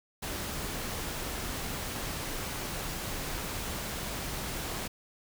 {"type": "noise", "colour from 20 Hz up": "pink", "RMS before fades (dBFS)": -36, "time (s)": [0.22, 4.88], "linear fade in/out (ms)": 10, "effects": []}